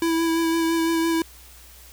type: tone with vibrato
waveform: square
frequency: 329.6 Hz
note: E4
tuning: in tune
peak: -20 dBFS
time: 0.02-1.22 s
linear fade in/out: 2 ms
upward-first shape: sine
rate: 5.9 Hz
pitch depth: 17 cents each way
effects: added 60 Hz sine -48 dBFS peak until 1.92 s + white hiss -48 dBFS RMS until 1.92 s